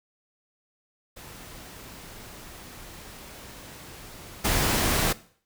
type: noise with level steps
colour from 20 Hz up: pink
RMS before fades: -44 / -24 dBFS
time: 1.16-5.13 s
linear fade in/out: 10 ms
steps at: 4.44 s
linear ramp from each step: 10 ms
effects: noise-tail reverb RT60 0.5 s tail -18 dB re dry